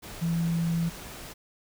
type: tone in noise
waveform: sine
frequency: 167.4 Hz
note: E3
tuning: 27 cents sharp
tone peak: -24 dBFS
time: 0.21-0.9 s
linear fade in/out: 20 ms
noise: pink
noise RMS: -42 dBFS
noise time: 0.02-1.34 s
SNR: +15 dB
effects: none